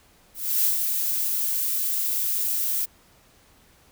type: noise with ADSR envelope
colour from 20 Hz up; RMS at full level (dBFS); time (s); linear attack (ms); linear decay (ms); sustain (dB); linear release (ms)
violet; -20; 0.34-2.86; 300; 120; -5; 19
effects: pink hiss -57 dBFS RMS until 3.91 s